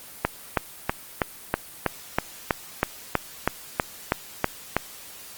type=click train; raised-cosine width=0.5 ms; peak=-4 dBFS; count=15; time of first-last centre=0.25-4.766 s; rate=3.1 Hz; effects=white hiss -43 dBFS RMS until 5.37 s + Opus 24 kbps